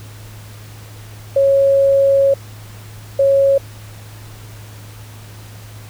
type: tone bursts at uneven times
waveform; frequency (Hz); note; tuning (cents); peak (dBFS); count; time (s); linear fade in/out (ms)
sine; 550; C#5; -14; -9; 2; 1.36-2.34 / 3.19-3.58; 5
effects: added 106 Hz sine -34 dBFS peak until 5.89 s + pink hiss -41 dBFS RMS until 5.89 s